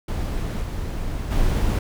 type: noise with level steps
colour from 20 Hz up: brown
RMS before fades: -25 / -27 / -20 dBFS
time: 0.08-1.79 s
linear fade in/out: 5 ms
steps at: 0.61 / 1.3 s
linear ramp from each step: 20 ms
effects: none